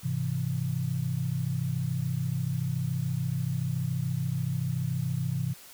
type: chord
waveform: sine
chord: Ab augmented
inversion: none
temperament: equal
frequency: 103.83 / 130.81 / 164.81 Hz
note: Ab2 / C3 / E3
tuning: 0 / 0 / 0 cents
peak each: -35 / -29 / -32 dBFS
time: 0.03-5.54 s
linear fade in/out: 20 ms
effects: white hiss -50 dBFS RMS until 5.73 s